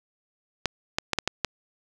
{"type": "clicks", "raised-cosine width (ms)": 0.2, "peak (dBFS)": -6, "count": 6, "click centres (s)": [0.657, 0.985, 1.133, 1.187, 1.276, 1.447], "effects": ["7-bit"]}